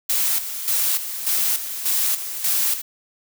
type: noise with tremolo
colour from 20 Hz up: blue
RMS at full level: -20 dBFS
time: 0.09-2.82 s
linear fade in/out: 10 ms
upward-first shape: square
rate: 1.7 Hz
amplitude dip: 65%
effects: none